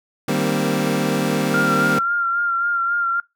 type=chord; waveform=25% pulse; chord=C minor seventh; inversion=first; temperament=equal with one note detuned; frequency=153.87 / 196 / 233.1 / 261.6 Hz; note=Eb3 / G3 / Bb3 / C4; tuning=-19 / 0 / 0 / 0 cents; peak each=-20 dBFS; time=0.28-1.99 s; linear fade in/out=5 ms
type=tone with vibrato; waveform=sine; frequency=1388 Hz; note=F6; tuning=11 cents flat; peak=-17 dBFS; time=1.54-3.2 s; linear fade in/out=2 ms; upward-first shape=sine; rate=3.7 Hz; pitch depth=31 cents each way
effects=noise-tail reverb RT60 0.2 s tail -23 dB re dry